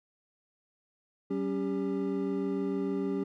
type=tone cluster; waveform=triangle; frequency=191 / 277.6 / 398 Hz; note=G3 / C#4 / G4; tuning=-45 / +3 / +26 cents; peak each=-32 / -31 / -31 dBFS; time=1.3-3.24 s; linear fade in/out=10 ms; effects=none